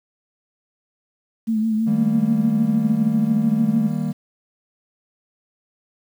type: tone with vibrato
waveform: sine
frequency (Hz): 220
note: A3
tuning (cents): 0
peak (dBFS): -17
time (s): 1.47-3.9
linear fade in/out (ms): 20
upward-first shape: triangle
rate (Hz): 6.2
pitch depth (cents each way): 52
type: chord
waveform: triangle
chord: Eb major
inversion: none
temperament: equal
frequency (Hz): 155.56 / 196 / 233.1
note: Eb3 / G3 / Bb3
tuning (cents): 0 / 0 / 0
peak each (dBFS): -23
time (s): 1.86-4.13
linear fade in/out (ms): 20
effects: 8-bit